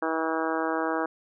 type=harmonic tone; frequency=161.1 Hz; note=E3; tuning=39 cents flat; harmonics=2 / 3 / 4 / 5 / 6 / 7 / 8 / 9 / 10; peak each=-30 / -32 / -33 / -34 / -35 / -35 / -36 / -37 / -37 dBFS; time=0.02-1.06 s; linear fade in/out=5 ms; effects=none